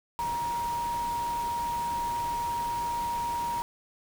sine tone in noise, 945 Hz, A#5, 23 cents sharp, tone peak -28 dBFS, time 0.19-3.62 s, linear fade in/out 0 ms, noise pink, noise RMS -41 dBFS, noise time 0.19-3.62 s, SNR +10 dB, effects none

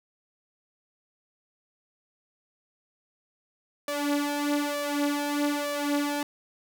sawtooth tone with flanger, 290 Hz, D4, 22 cents flat, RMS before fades -28 dBFS, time 3.88-6.23 s, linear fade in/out 2 ms, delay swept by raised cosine 1.7 to 4.7 ms, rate 1.1 Hz, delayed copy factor +0.7, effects none

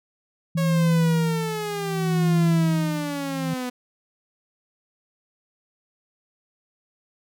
sine tone with tremolo, 164.81 Hz, E3, in tune, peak -16 dBFS, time 0.55-3.54 s, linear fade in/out 5 ms, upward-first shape sine, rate 0.66 Hz, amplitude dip 90%
sawtooth exponential sweep, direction down, 554.4 to 246.9 Hz, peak -23 dBFS, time 0.57-3.7 s, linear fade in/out 10 ms
effects none

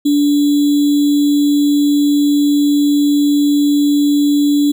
sine tone with sample-and-hold, 290 Hz, D4, 22 cents flat, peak -9 dBFS, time 0.05-4.72 s, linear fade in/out 10 ms, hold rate 3675 Hz, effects none

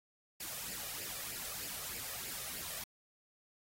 white noise with flanger, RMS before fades -43 dBFS, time 0.4-2.84 s, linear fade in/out 5 ms, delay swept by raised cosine 0.4 to 1.7 ms, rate 3.2 Hz, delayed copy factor +0.65, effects AAC 48 kbps

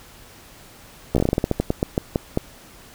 slowing click train, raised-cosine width 2 ms, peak -5 dBFS, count 17, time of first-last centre 1.15-2.374 s, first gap 14 ms, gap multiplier 1.2, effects pink hiss -46 dBFS RMS until 2.94 s

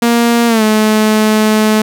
sawtooth tone with pitch glide, 235.1 to 215.6 Hz, A#3 to A3, +15 to -35 cents, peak -4 dBFS, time 0.02-1.82 s, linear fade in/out 5 ms, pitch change -150 cents, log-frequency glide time 0.47-0.63 s, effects none

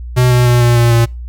square tone with pitch steps, 125.1 / 123.38 / 121.68 / 120 / 118.35 / 116.72 Hz, B2 / B2 / B2 / B2 / A#2 / A#2, +23 / -1 / -25 / -49 / +27 / +3 cents, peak -8 dBFS, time 0.16-1.06 s, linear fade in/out 20 ms, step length 150 ms, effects noise-tail reverb RT60 0.3 s tail -26 dB re dry + added 60 Hz sine -23 dBFS peak until 1.28 s

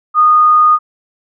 sine tone, 1231 Hz, D#6, 19 cents flat, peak -5 dBFS, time 0.14-0.79 s, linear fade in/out 50 ms, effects none

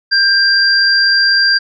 sine tone pair together, 1588 / 4748 Hz, G6 / D8, +22 / +18 cents, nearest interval octave + perfect fifth, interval 1896 cents, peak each -11 dBFS, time 0.11-1.59 s, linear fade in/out 20 ms, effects none

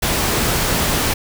pink noise, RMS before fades -18 dBFS, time 0.02-1.14 s, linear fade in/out 10 ms, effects none

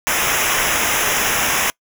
pink noise with comb filter, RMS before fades -18 dBFS, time 0.07-1.7 s, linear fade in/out 0 ms, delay 0.23 ms, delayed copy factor -0.85, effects noise-tail reverb RT60 0.1 s tail -25 dB re dry

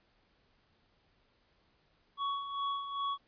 square tone with tremolo, 1119 Hz, C#6, 16 cents sharp, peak -32 dBFS, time 2.17-3.18 s, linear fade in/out 50 ms, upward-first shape sine, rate 2.5 Hz, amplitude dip 60%, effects pink hiss -71 dBFS RMS until 3.27 s + resampled to 11025 Hz

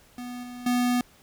square tone with level steps, 245.8 Hz, B3, 8 cents flat, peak -35 / -38 / -22 dBFS, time 0.18-1.01 s, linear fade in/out 2 ms, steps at 0.43 / 0.66 s, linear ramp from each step 5 ms, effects pink hiss -57 dBFS RMS until 1.22 s

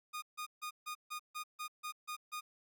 sawtooth tone bursts, 1228 Hz, D#6, 23 cents flat, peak -36 dBFS, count 10, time 0.13-2.41 s, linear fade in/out 20 ms, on 93 ms, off 150 ms, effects none

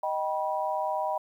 sine chord, Eb augmented, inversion none, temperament just, 622.3 / 777.8 / 972.3 Hz, Eb5 / G5 / B5, 0 / -14 / -27 cents, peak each -31 dBFS, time 0.03-1.18 s, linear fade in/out 5 ms, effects 10-bit

